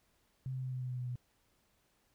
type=tone with pitch steps; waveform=sine; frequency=130.81 / 129.76 / 128.71 / 127.67 / 126.65 / 125.63 / 124.61 / 123.61 Hz; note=C3 / C3 / C3 / C3 / B2 / B2 / B2 / B2; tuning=0 / -14 / -28 / -42 / +44 / +30 / +16 / +2 cents; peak=-36 dBFS; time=0.46-1.156 s; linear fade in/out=0 ms; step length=87 ms; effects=pink hiss -74 dBFS RMS until 2.14 s